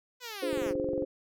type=linear sweep; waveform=5% pulse; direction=down; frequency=509 to 170 Hz; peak=-27 dBFS; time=0.2-0.74 s; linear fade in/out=50 ms
type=chord; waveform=sine; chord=D half-diminished seventh; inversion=none; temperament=equal; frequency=293.7 / 349.2 / 415.3 / 523.3 Hz; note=D4 / F4 / Ab4 / C5; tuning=0 / 0 / 0 / 0 cents; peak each=-35 / -37 / -37 / -31 dBFS; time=0.42-1.05 s; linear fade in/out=10 ms
type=click train; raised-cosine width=2 ms; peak=-25 dBFS; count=12; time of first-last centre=0.53-1.023 s; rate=22.3 Hz
effects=none